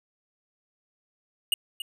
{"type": "tone with echo", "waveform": "square", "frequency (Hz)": 2868, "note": "F7", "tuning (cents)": 45, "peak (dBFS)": -21, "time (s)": [1.52, 1.54], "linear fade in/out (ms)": 2, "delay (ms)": 280, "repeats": 1, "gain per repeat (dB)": -11, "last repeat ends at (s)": 1.82, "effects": []}